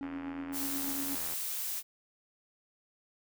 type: tone with tremolo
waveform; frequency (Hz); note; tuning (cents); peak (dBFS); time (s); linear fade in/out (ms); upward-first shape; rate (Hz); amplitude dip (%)
triangle; 277.2; C#4; 0; -33; 0.01-1.15; 0; triangle; 8.3; 50
type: click train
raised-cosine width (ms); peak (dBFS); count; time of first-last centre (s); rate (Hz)
0.5; -30; 110; 0.03-1.335; 83.5
type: noise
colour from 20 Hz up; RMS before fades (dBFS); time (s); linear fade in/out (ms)
blue; -36; 0.52-1.83; 50
effects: none